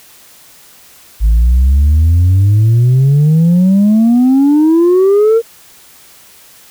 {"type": "exponential sweep", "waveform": "sine", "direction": "up", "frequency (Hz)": [52, 466.2], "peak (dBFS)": -3, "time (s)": [1.2, 5.42], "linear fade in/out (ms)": 50, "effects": ["tanh soft clip ceiling -4 dBFS", "white hiss -41 dBFS RMS until 6.7 s"]}